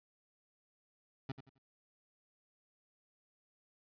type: tone with echo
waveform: 25% pulse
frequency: 133.8 Hz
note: C3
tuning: 39 cents sharp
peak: -34 dBFS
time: 1.29-1.32 s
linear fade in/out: 5 ms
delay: 88 ms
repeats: 3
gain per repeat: -11 dB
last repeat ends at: 1.584 s
effects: resampled to 11025 Hz